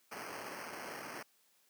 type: noise with sample-and-hold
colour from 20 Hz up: violet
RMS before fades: -45 dBFS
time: 0.11-1.23 s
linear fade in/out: 10 ms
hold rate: 3675 Hz
effects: white hiss -71 dBFS RMS until 1.69 s + high-pass 200 Hz 12 dB/octave